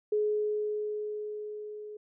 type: tone with level ramp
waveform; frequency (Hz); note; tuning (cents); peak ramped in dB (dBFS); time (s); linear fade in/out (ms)
sine; 422.1; G#4; +28; -24 to -40; 0.12-1.97; 5
effects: none